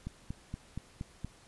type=click train; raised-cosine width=5 ms; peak=-25 dBFS; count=6; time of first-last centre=0.07-1.246 s; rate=4.25 Hz; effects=pink hiss -59 dBFS RMS until 1.47 s + resampled to 24000 Hz